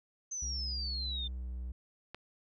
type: exponential sweep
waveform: sine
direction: down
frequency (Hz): 6272 to 3554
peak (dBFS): -36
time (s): 0.31-1.28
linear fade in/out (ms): 10
type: tone with pitch glide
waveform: triangle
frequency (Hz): 65.41 to 61.74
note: C2 to B1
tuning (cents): 0 to 0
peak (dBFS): -35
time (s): 0.42-1.72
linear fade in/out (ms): 5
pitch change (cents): -100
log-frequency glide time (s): 1.1-1.46
type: click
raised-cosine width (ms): 0.3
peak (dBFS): -27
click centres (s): 2.146
effects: none